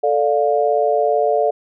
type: chord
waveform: sine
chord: D minor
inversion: second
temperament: just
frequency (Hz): 440.5 / 587.3 / 704.8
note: A4 / D5 / F5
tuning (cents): +2 / 0 / +16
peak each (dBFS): -18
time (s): 0.03-1.51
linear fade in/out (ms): 10
effects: none